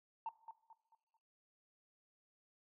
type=tone with echo; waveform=sine; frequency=903 Hz; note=A5; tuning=45 cents sharp; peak=-37 dBFS; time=0.26-0.29 s; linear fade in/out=2 ms; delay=220 ms; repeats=4; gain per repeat=-9 dB; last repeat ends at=1.17 s; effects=noise-tail reverb RT60 0.9 s tail -18 dB re dry + tanh soft clip ceiling -36 dBFS